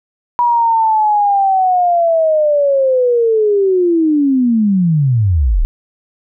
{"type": "linear sweep", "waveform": "sine", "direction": "down", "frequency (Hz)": [970, 30.84], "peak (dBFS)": -9, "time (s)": [0.39, 5.65], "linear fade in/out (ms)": 0, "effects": []}